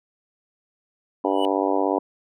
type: harmonic tone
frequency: 97.2 Hz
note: G2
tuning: 14 cents flat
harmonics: 3 / 4 / 5 / 6 / 7 / 8 / 9 / 10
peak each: -25 / -26 / -27 / -28 / -28 / -29 / -30 / -30 dBFS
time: 1.24-1.99 s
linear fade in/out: 5 ms
type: tone with exponential growth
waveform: triangle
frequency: 2960 Hz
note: F#7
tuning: in tune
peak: -25 dBFS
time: 1.25-1.45 s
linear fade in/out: 0 ms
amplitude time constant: 43 ms
effects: none